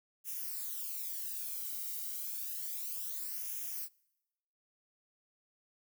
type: noise with flanger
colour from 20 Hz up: violet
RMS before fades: -40 dBFS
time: 0.24-3.89 s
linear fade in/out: 50 ms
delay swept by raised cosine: 0.23 to 1.18 ms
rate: 0.3 Hz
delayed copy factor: -0.75
effects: noise-tail reverb RT60 1.0 s tail -26 dB re dry